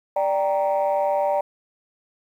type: chord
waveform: sine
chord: G minor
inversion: second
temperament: equal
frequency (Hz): 587.3 / 784 / 932.3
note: D5 / G5 / Bb5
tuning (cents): 0 / 0 / 0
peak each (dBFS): -20 / -23 / -25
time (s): 0.16-1.41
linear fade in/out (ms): 5
effects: tanh soft clip ceiling -13 dBFS + 9-bit